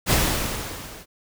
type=noise with level ramp; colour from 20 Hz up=pink; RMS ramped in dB=-17 to -42 dBFS; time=0.06-1.06 s; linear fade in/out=50 ms; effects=none